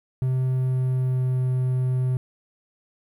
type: tone with pitch glide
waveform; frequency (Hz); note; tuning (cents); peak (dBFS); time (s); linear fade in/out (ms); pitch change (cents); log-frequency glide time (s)
triangle; 129.3 to 127.96; C3 to C3; -20 to -38; -18; 0.22-2.17; 0; -18; 0.47-1.45
effects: 10-bit